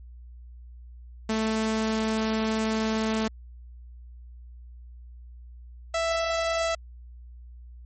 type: tone pair in turn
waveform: sawtooth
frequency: 220 / 661.7 Hz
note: A3 / E5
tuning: 0 / +6 cents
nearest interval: octave + perfect fifth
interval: 1906 cents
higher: second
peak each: -20 dBFS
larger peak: neither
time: 1.29-3.28 / 5.94-6.75 s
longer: first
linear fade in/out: 5 ms
effects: added 60 Hz sine -42 dBFS peak until 7.85 s + MP3 32 kbps